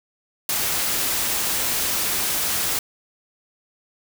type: noise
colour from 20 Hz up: white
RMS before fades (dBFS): -23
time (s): 0.49-2.79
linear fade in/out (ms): 2
effects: none